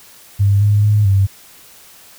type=tone with pitch steps; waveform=sine; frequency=100 / 103.4 / 104.9 / 97.7 Hz; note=G2 / G#2 / G#2 / G2; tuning=+35 / -7 / +18 / -5 cents; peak=-9 dBFS; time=0.39-1.27 s; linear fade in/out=20 ms; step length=220 ms; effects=white hiss -43 dBFS RMS until 2.18 s